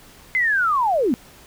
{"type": "linear sweep", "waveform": "sine", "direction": "down", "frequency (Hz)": [2093, 211.7], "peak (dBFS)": -16, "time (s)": [0.35, 1.14], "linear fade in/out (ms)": 0, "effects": ["pink hiss -47 dBFS RMS until 1.46 s"]}